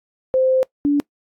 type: tone pair in turn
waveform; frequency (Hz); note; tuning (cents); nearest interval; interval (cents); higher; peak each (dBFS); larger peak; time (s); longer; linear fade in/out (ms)
sine; 520 / 288.3; C5 / D4; -11 / -32; minor seventh; 1021; first; -13; neither; 0.34-0.63 / 0.85-1; first; 0
effects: noise-tail reverb RT60 0.1 s tail -22 dB re dry + AAC 64 kbps